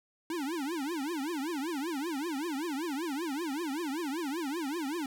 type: tone with vibrato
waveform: square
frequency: 305.5 Hz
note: D#4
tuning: 32 cents flat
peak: -33 dBFS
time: 0.3-5.06 s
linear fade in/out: 2 ms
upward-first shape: triangle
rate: 5.2 Hz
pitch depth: 300 cents each way
effects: none